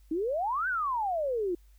sine exponential two-way sweep, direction up then down, 301.2 to 1572 to 336.4 Hz, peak -27 dBFS, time 0.11-1.55 s, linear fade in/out 5 ms, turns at 0.68 s, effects added 50 Hz sine -54 dBFS peak until 1.78 s + white hiss -70 dBFS RMS until 1.78 s

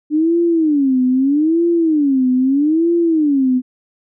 sine tone with vibrato, 294.5 Hz, D4, 5 cents sharp, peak -11 dBFS, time 0.1-3.62 s, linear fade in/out 50 ms, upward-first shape sine, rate 0.79 Hz, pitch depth 260 cents each way, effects none

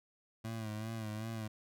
25% pulse tone with vibrato, 110 Hz, A2, in tune, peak -35 dBFS, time 0.44-1.48 s, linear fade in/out 10 ms, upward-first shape sine, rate 2.6 Hz, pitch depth 59 cents each way, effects none

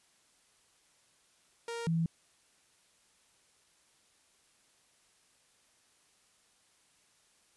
sawtooth / sine tone pair in turn, 466.2 / 164.83 Hz, A#4 / E3, 0 / 0 cents, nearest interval octave + tritone, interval 1800 cents, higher first, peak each -33 / -27 dBFS, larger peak second, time 1.68-1.87 / 1.87-2.06 s, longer neither, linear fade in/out 2 ms, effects white hiss -68 dBFS RMS until 7.56 s + resampled to 24000 Hz

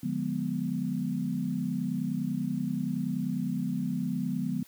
sine chord, D diminished seventh, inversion none, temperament equal with one note detuned, 146.83 / 177.46 / 207.7 / 246.9 Hz, D3 / F3 / Ab3 / Cb4, 0 / +28 / 0 / 0 cents, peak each -36 / -33 / -34 / -32 dBFS, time 0.03-4.63 s, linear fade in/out 5 ms, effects white hiss -57 dBFS RMS until 4.67 s + high-pass 60 Hz 12 dB/octave

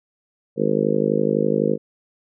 harmonic tone, 51.91 Hz, G#1, in tune, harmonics 3 / 4 / 5 / 6 / 7 / 8 / 9 / 10, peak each -27 / -24 / -27 / -27 / -26 / -25 / -22 / -27 dBFS, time 0.56-1.78 s, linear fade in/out 50 ms, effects none

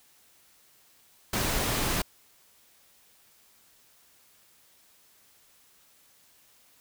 pink noise, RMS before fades -28 dBFS, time 1.33-2.02 s, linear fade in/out 5 ms, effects white hiss -61 dBFS RMS until 6.8 s

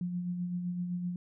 sine tone with tremolo, 177.4 Hz, F3, 27 cents sharp, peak -30 dBFS, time 0.01-1.16 s, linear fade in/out 2 ms, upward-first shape sine, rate 7.8 Hz, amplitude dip 40%, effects none

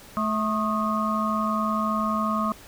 harmonic tone with a mistuned harmonic, 217.1 Hz, A3, 23 cents flat, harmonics 1 / 3 / 5 / 6, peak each -26 / -32 / -27 / -28 dBFS, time 0.17-2.52 s, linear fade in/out 0 ms, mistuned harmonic 6, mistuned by -82 cents, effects pink hiss -47 dBFS RMS until 2.67 s

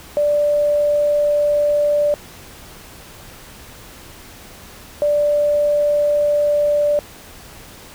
sine tone pair in turn, 587.3 / 587.3 Hz, D5 / D5, 0 / 0 cents, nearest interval unison, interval 0 cents, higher neither, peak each -13 dBFS, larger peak neither, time 0.17-2.14 / 5.02-6.99 s, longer neither, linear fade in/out 0 ms, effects pink hiss -40 dBFS RMS until 7.94 s

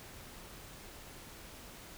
silence, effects pink hiss -51 dBFS RMS until 1.97 s

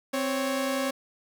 sawtooth tone pair together, 262 / 554.4 Hz, C4 / C#5, +2 / 0 cents, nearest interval octave + minor second, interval 1298 cents, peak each -25 dBFS, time 0.13-0.91 s, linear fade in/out 10 ms, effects none

